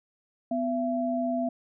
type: tone pair together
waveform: sine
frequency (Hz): 250.5 / 673.4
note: B3 / E5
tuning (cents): +25 / +37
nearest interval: octave + perfect fourth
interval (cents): 1712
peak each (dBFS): -28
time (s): 0.51-1.49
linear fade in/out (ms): 5
effects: none